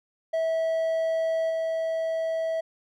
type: tone with level steps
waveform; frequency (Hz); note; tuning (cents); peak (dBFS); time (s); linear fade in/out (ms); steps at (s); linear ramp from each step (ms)
triangle; 650; E5; -24; -21 / -23; 0.33-2.61; 10; 1.49; 20
effects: none